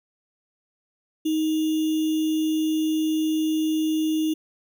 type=tone with sample-and-hold; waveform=sine; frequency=313.8 Hz; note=D#4; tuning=15 cents sharp; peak=-20 dBFS; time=1.25-4.34 s; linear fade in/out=10 ms; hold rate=3150 Hz; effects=none